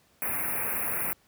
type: band-stop noise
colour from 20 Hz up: white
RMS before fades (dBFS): -30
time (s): 0.22-1.13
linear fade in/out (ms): 0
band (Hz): 2600 to 10000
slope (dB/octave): 96
effects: pink hiss -64 dBFS RMS until 1.27 s + high-pass 60 Hz 12 dB/octave